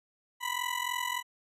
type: ring-modulated tone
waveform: 20% pulse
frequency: 987.8 Hz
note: B5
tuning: in tune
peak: -23 dBFS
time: 0.4-1.23 s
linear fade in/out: 50 ms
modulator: 21.7 Hz
effects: resampled to 32000 Hz